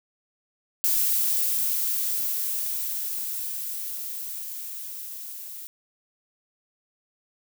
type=noise with level ramp; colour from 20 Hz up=violet; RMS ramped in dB=-22 to -39 dBFS; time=0.84-5.67 s; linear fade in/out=0 ms; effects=none